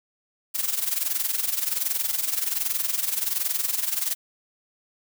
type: noise with amplitude modulation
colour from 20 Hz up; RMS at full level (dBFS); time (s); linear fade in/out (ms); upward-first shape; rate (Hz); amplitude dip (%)
blue; -23; 0.54-4.15; 20; sine; 21.3; 75
effects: none